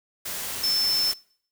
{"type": "tone in noise", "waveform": "sine", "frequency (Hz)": 5300, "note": "E8", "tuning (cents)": 9, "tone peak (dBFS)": -21, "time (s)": [0.63, 1.12], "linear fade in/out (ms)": 10, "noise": "white", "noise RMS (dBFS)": -32, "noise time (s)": [0.25, 1.14], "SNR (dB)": 8, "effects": ["noise-tail reverb RT60 0.6 s tail -24 dB re dry"]}